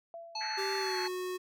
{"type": "tone with exponential decay", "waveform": "sine", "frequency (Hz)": 673, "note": "E5", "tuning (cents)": 36, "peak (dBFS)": -40, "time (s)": [0.14, 0.97], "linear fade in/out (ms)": 1, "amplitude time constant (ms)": 180}
{"type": "harmonic tone", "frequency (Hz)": 867, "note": "A5", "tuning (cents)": -26, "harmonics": [1, 3, 5, 7], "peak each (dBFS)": [-37, -47, -37, -49], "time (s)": [0.35, 1.08], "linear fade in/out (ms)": 5}
{"type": "band-pass noise", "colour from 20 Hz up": "white", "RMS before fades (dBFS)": -41, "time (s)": [0.4, 1.08], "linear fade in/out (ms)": 20, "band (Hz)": [1500, 2000], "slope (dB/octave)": 48}
{"type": "tone with pitch glide", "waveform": "square", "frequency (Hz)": [390, 366], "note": ["G4", "F#4"], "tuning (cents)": [-9, -19], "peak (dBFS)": -35, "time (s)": [0.57, 1.38], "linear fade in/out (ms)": 20, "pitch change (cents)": -110, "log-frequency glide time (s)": [0.78, 1]}
{"effects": []}